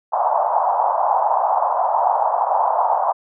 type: band-pass noise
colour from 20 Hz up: white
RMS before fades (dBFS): -18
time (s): 0.12-3.13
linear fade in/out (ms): 20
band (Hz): 660 to 970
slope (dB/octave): 48
effects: none